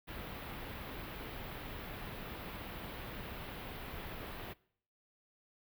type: band-stop noise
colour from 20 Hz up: pink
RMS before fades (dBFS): -45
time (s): 0.07-4.54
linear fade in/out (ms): 20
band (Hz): 3600 to 14000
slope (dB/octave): 24
effects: noise-tail reverb RT60 0.6 s tail -22 dB re dry